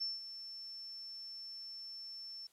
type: tone with ADSR envelope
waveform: sine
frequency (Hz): 5400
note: E8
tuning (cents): +41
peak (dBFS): -34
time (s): 0-2.47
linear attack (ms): 18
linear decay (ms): 180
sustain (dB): -11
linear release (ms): 4
effects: white hiss -71 dBFS RMS until 2.52 s + low-pass 12000 Hz 12 dB/octave